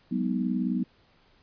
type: chord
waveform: sine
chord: G# minor seventh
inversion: third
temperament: equal with one note detuned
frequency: 187.91 / 207.7 / 246.9 / 311.1 Hz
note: F#3 / G#3 / B3 / D#4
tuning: +27 / 0 / 0 / 0 cents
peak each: -29 / -34 / -28 / -34 dBFS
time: 0.11-0.84 s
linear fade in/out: 10 ms
effects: pink hiss -62 dBFS RMS until 1.42 s + resampled to 11025 Hz